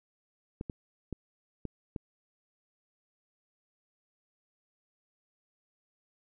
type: clicks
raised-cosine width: 3 ms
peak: -23 dBFS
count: 5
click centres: 0.611 / 0.698 / 1.127 / 1.653 / 1.962 s
effects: none